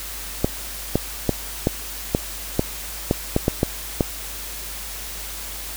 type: clicks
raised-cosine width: 2 ms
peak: -3 dBFS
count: 11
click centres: 0.445 / 0.956 / 1.293 / 1.671 / 2.149 / 2.594 / 3.111 / 3.364 / 3.481 / 3.631 / 4.008 s
effects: added 50 Hz sine -37 dBFS peak until 5.76 s + white hiss -33 dBFS RMS until 5.76 s